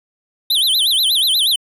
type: tone with vibrato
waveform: square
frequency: 3520 Hz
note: A7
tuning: in tune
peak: -13 dBFS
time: 0.5-1.56 s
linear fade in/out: 5 ms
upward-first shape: sine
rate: 8.3 Hz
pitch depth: 260 cents each way
effects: resampled to 32000 Hz